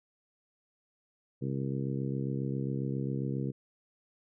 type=harmonic tone; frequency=67.4 Hz; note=C#2; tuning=48 cents flat; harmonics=2 / 3 / 4 / 5 / 6 / 7; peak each=-33 / -37 / -39 / -41 / -43 / -44 dBFS; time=1.41-3.52 s; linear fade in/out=20 ms; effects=none